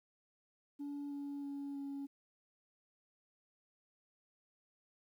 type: tone with pitch steps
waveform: sine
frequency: 286.2 / 283.7 / 281.3 / 278.9 Hz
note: D4 / C#4 / C#4 / C#4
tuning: -45 / +40 / +26 / +11 cents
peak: -38 dBFS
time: 0.79-2.07 s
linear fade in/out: 20 ms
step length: 320 ms
effects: tanh soft clip ceiling -39 dBFS + 12-bit